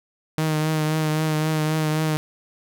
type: tone with vibrato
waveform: sawtooth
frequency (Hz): 155.56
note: D#3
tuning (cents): 0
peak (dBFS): -16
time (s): 0.38-2.17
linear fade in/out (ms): 0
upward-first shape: triangle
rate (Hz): 3.8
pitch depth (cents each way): 30
effects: none